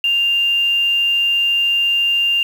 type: tone with quantisation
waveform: sine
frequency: 2794 Hz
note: F7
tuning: in tune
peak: -13 dBFS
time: 0.04-2.43 s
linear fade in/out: 2 ms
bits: 6
effects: none